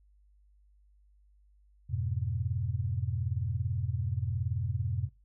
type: chord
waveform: sine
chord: F diminished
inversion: none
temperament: just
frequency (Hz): 87.31 / 104.77 / 125.72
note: F2 / Ab2 / Cb3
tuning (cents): 0 / +16 / +31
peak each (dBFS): -34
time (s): 1.89-5.09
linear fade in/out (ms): 20
effects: noise-tail reverb RT60 0.2 s tail -18 dB re dry + added 50 Hz sine -60 dBFS peak until 5.24 s